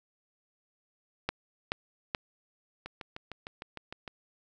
two click trains, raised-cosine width 0.3 ms, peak -24 / -13 dBFS, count 9 / 3, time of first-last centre 2.86-4.078 / 1.29-2.148 s, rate 6.57 / 2.33 Hz, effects none

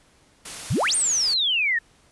white noise, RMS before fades -35 dBFS, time 0.45-1.34 s, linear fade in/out 5 ms
sine exponential two-way sweep, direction up then down, 87.31 to 9140 to 1776 Hz, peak -19 dBFS, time 0.7-1.79 s, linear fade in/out 10 ms, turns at 0.95 s
effects pink hiss -58 dBFS RMS until 2.11 s + resampled to 24000 Hz

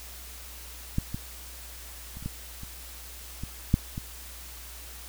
clicks, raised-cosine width 5 ms, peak -13 / -19 / -30 / -29 / -19 / -28 / -22 / -7 / -20 dBFS, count 9, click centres 0.984 / 1.145 / 2.17 / 2.226 / 2.26 / 2.634 / 3.436 / 3.741 / 3.979 s, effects added 60 Hz sine -45 dBFS peak until 5.08 s + white hiss -45 dBFS RMS until 5.08 s

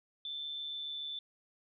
sine tone with amplitude modulation, 3526 Hz, A7, 3 cents sharp, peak -36 dBFS, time 0.25-1.19 s, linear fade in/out 2 ms, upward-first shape sine, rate 147 Hz, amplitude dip 40%, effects none

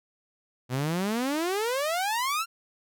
sawtooth exponential sweep, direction up, 120.9 to 1396.9 Hz, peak -22 dBFS, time 0.69-2.46 s, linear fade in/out 50 ms, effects none

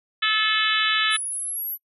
harmonic tone, 433.6 Hz, A4, 25 cents flat, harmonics 3 / 4 / 5 / 6 / 7 / 8 / 9, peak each -26 / -24 / -29 / -28 / -26 / -26 / -29 dBFS, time 0.22-1.17 s, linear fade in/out 10 ms
sine linear sweep, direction up, 9956 to 11840 Hz, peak -26 dBFS, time 1.1-1.78 s, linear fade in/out 50 ms
effects noise-tail reverb RT60 0.1 s tail -26 dB re dry

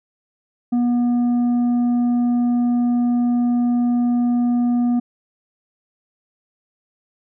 sine tone with tanh clipping, 241.8 Hz, B3, 36 cents flat, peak -16 dBFS, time 0.72-5 s, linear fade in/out 10 ms, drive 5 dB, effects none

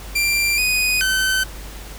sawtooth tone with pitch steps, 2368 / 2488 / 1531 Hz, D7 / D#7 / G6, +14 / -1 / -41 cents, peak -13 dBFS, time 0.15-1.44 s, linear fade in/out 10 ms, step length 430 ms, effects added 50 Hz sine -33 dBFS peak until 1.98 s + pink hiss -38 dBFS RMS until 1.98 s

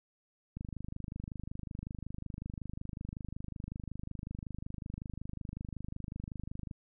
click train, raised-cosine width 5 ms, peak -28 dBFS, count 157, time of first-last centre 0.57-6.712 s, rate 25.4 Hz, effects none

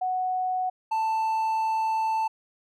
sine / triangle tone pair in turn, 740 / 884.8 Hz, F#5 / A5, 0 / +9 cents, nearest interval minor third, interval 309 cents, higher second, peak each -24 / -21 dBFS, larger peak second, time 0.01-0.7 / 0.91-2.28 s, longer second, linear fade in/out 10 ms, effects none

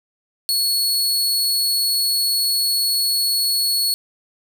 sawtooth tone, 4374 Hz, C#8, 24 cents flat, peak -14 dBFS, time 0.49-3.94 s, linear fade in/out 0 ms, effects none

